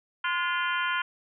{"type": "harmonic tone with a mistuned harmonic", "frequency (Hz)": 345.3, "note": "F4", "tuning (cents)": -20, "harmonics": [3, 4, 5, 6, 7, 8, 9], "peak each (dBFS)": [-30, -29, -35, -38, -38, -39, -36], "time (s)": [0.24, 1.02], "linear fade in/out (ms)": 5, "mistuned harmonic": 4, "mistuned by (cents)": 62, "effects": []}